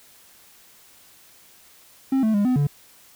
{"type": "tone with pitch steps", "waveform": "triangle", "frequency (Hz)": [267, 219.1, 203.6, 253, 144.1], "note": ["C4", "A3", "G#3", "B3", "D3"], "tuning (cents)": [35, -7, -34, 42, -33], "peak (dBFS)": -15, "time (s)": [2.12, 2.67], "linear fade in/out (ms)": 5, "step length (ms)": 110, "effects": ["white hiss -52 dBFS RMS until 3.15 s"]}